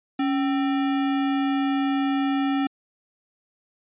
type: tone with sample-and-hold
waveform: sine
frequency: 277.2 Hz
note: C#4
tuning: in tune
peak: -20 dBFS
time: 0.19-2.67 s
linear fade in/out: 5 ms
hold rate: 1050 Hz
effects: resampled to 8000 Hz